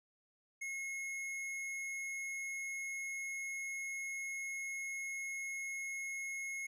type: tone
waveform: square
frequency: 2168 Hz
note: C#7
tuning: 39 cents flat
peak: -40 dBFS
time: 0.61-6.67 s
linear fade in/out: 10 ms
effects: low-pass 12000 Hz 12 dB/octave